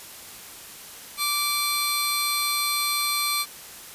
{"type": "tone pair together", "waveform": "15% pulse", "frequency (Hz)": [1166, 4178], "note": ["D6", "C8"], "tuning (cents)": [-13, -3], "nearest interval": "octave + minor seventh", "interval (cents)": 2210, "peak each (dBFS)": -19, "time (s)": [1.17, 3.46], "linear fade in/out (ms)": 50, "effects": ["white hiss -42 dBFS RMS until 3.94 s", "resampled to 32000 Hz"]}